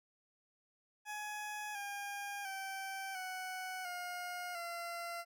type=tone with pitch steps; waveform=20% pulse; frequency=841 / 807.2 / 774.8 / 743.6 / 713.8 / 685.1 Hz; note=G#5 / G#5 / G5 / F#5 / F5 / F5; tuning=+22 / -49 / -20 / +8 / +38 / -33 cents; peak=-36 dBFS; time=1.05-5.25 s; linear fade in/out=50 ms; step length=700 ms; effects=none